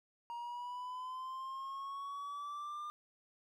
triangle linear sweep, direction up, 941 to 1203 Hz, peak -39 dBFS, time 0.3-2.9 s, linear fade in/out 0 ms, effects none

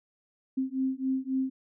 sine beating tone pair, 261.6 / 265.3 Hz, C4 / C4, 0 / +24 cents, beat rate 3.7 Hz, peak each -30 dBFS, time 0.57-1.5 s, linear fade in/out 10 ms, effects none

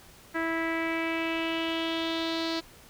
sawtooth tone with low-pass filter sweep, 328 Hz, E4, 9 cents flat, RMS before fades -30 dBFS, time 0.34-2.61 s, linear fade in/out 20 ms, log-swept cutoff 1800 to 4400 Hz, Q 4.2, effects pink hiss -53 dBFS RMS until 2.89 s

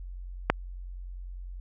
click, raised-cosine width 0.5 ms, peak -4 dBFS, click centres 0.5 s, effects added 45 Hz sine -37 dBFS peak until 1.6 s

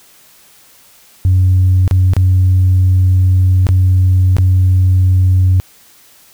sine tone with dropouts, 92.5 Hz, F#2, in tune, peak -5 dBFS, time 1.25-5.6 s, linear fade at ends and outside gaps 0 ms, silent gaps 1.878-1.911 / 2.135-2.166 / 3.668-3.689 / 4.367-4.384 s, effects tanh soft clip ceiling -4 dBFS + white hiss -45 dBFS RMS until 6.33 s

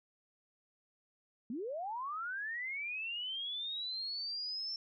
sine linear sweep, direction up, 208.8 to 5400 Hz, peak -37 dBFS, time 1.5-4.76 s, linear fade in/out 2 ms, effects none

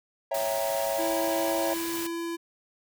triangle chord, C# diminished seventh, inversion none, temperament equal, 554.4 / 659.3 / 784 / 932.3 Hz, C#5 / E5 / G5 / Bb5, 0 / 0 / 0 / 0 cents, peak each -28 / -28 / -34 / -34 dBFS, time 0.31-1.74 s, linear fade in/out 5 ms
white noise, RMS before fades -36 dBFS, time 0.34-2.07 s, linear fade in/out 5 ms
square tone with pitch glide, 329.6 to 336.7 Hz, E4 to E4, 0 to +37 cents, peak -31 dBFS, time 0.98-2.37 s, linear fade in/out 20 ms, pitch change +37 cents, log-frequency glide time 1.32-2.19 s
effects none

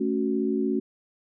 sine chord, F# minor, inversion first, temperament equal, 220 / 277.2 / 370 Hz, A3 / C#4 / F#4, 0 / 0 / 0 cents, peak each -27 dBFS, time 0-0.8 s, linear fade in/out 10 ms, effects none

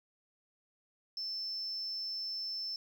triangle tone, 5300 Hz, E8, 9 cents sharp, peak -33 dBFS, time 1.17-2.76 s, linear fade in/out 2 ms, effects tanh soft clip ceiling -34 dBFS + 11-bit

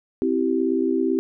sine chord, C major, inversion none, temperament equal with one note detuned, 261.6 / 329.6 / 387.5 Hz, C4 / E4 / G4, 0 / 0 / -20 cents, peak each -23 dBFS, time 0.22-1.19 s, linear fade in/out 0 ms, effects none

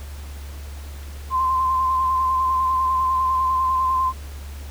sine tone with vibrato, 1041 Hz, C6, 9 cents flat, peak -17 dBFS, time 1.3-4.13 s, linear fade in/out 50 ms, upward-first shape square, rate 10 Hz, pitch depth 18 cents each way, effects added 71 Hz sine -32 dBFS peak until 4.7 s + pink hiss -44 dBFS RMS until 4.7 s

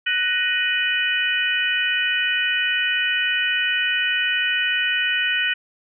harmonic tone with a mistuned harmonic, 496.1 Hz, B4, 8 cents sharp, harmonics 3 / 4 / 5 / 6, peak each -24 / -24 / -24 / -24 dBFS, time 0.06-5.54 s, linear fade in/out 10 ms, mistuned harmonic 4, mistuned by -100 cents, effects none

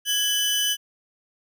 sawtooth tone pair together, 1661.2 / 3009 Hz, G#6 / F#7, 0 / +28 cents, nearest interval minor seventh, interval 1028 cents, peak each -27 / -18 dBFS, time 0.05-0.77 s, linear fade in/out 50 ms, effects none

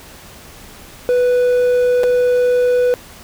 triangle tone with dropouts, 493.9 Hz, B4, in tune, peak -9 dBFS, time 1.09-2.94 s, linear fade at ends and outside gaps 0 ms, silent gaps 2.034-2.039 s, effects pink hiss -39 dBFS RMS until 3.23 s

